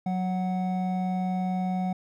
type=tone pair together; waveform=triangle; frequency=184.51 / 740 Hz; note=F#3 / F#5; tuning=-5 / 0 cents; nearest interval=2 octaves; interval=2405 cents; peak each=-24 / -30 dBFS; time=0.06-1.93 s; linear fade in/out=5 ms; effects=none